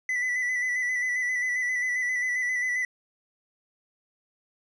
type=tone with vibrato; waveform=triangle; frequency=1988 Hz; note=B6; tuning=11 cents sharp; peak=-23 dBFS; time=0.09-2.85 s; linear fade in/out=2 ms; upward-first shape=square; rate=7.5 Hz; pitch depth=26 cents each way; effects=resampled to 22050 Hz